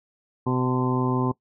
harmonic tone with a mistuned harmonic, 126.9 Hz, B2, 47 cents sharp, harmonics 1 / 2 / 3 / 4 / 5 / 6 / 7 / 8, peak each -25 / -25 / -28 / -37 / -41 / -39 / -32 / -31 dBFS, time 0.46-1.32 s, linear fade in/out 10 ms, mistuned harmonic 8, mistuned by +27 cents, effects noise-tail reverb RT60 0.1 s tail -20 dB re dry

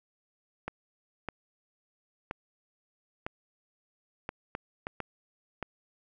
clicks, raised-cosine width 0.5 ms, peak -19 dBFS, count 9, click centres 0.68 / 1.287 / 2.311 / 3.265 / 4.291 / 4.551 / 4.869 / 5.003 / 5.627 s, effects none

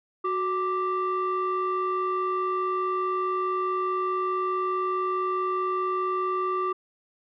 sine tone pair together, 370 / 1174.7 Hz, F#4 / D6, 0 / 0 cents, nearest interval octave + minor sixth, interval 2000 cents, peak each -26 / -24 dBFS, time 0.24-6.73 s, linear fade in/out 10 ms, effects tanh soft clip ceiling -21 dBFS

